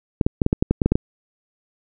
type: clicks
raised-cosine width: 3 ms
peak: -3 dBFS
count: 11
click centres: 0.212 / 0.265 / 0.418 / 0.464 / 0.529 / 0.625 / 0.71 / 0.818 / 0.86 / 0.92 / 0.955 s
effects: none